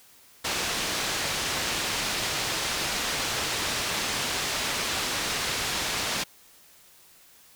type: low-pass noise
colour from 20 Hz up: white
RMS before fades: -29 dBFS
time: 0.44-6.24 s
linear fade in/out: 10 ms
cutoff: 5300 Hz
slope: 12 dB/octave
effects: white hiss -55 dBFS RMS until 7.55 s